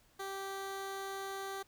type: tone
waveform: 15% pulse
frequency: 390 Hz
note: G4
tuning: 9 cents flat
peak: -33 dBFS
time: 0.19-1.63 s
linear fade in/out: 10 ms
effects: pink hiss -68 dBFS RMS until 1.67 s